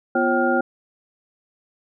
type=tone cluster; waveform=sine; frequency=245.4 / 346.8 / 542 / 773 / 1411 Hz; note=B3 / F4 / C#5 / G5 / F6; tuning=-11 / -12 / -39 / -24 / +17 cents; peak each=-23 dBFS; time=0.15-0.61 s; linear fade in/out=5 ms; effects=none